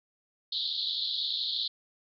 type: band-pass noise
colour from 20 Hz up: white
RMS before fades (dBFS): -32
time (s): 0.52-1.68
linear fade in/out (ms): 5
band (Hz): 3400 to 4400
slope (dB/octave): 96
effects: none